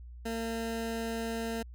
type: tone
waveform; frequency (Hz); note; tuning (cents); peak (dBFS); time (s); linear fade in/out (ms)
20% pulse; 227.6; A#3; -41; -28; 0.25-1.63; 10
effects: added 60 Hz sine -44 dBFS peak until 1.74 s